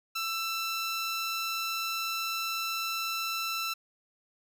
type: tone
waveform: 15% pulse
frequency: 1334 Hz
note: E6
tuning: 20 cents sharp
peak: -24 dBFS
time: 0.15-3.74 s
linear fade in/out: 10 ms
effects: none